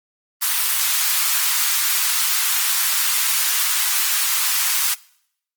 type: high-pass noise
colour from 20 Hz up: white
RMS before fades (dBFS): -19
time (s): 0.41-4.95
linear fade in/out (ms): 20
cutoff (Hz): 1000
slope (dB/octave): 24
effects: noise-tail reverb RT60 0.7 s tail -23 dB re dry + Opus 24 kbps